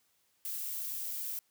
violet noise, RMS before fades -38 dBFS, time 0.45-1.39 s, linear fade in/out 0 ms, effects white hiss -73 dBFS RMS until 1.5 s + high-pass 60 Hz 12 dB/octave

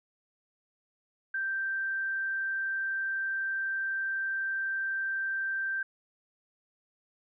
sine tone, 1568 Hz, G6, in tune, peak -29 dBFS, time 1.34-5.83 s, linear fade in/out 5 ms, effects none

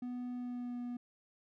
triangle tone with pitch glide, 246.9 to 243.4 Hz, B3 to B3, 0 to -25 cents, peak -36 dBFS, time 0.02-0.97 s, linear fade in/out 5 ms, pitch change -25 cents, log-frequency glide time 0.34-0.79 s, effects none

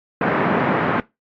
pink band-pass noise, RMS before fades -19 dBFS, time 0.21-1 s, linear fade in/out 2 ms, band 150 to 1900 Hz, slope 24 dB/octave, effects noise-tail reverb RT60 0.2 s tail -19 dB re dry + AAC 48 kbps

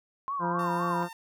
sine tone with vibrato, 1044 Hz, C6, 4 cents flat, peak -29 dBFS, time 0.28-1.03 s, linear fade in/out 0 ms, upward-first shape sine, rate 3.9 Hz, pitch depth 150 cents each way
harmonic tone, 173.8 Hz, F3, 8 cents flat, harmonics 1 / 2 / 3 / 4 / 5 / 6 / 7 / 8 / 9, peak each -32 / -35 / -37 / -38 / -39 / -40 / -40 / -41 / -42 dBFS, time 0.39-1.09 s, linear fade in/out 50 ms
sawtooth tone, 906 Hz, A#5, 50 cents flat, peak -38 dBFS, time 0.59-1.13 s, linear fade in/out 2 ms
effects none

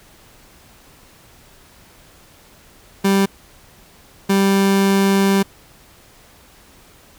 30% pulse tone bursts at uneven times, 196 Hz, G3, in tune, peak -10 dBFS, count 2, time 3.04-3.26 / 4.29-5.43 s, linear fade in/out 10 ms, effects pink hiss -48 dBFS RMS until 7.18 s

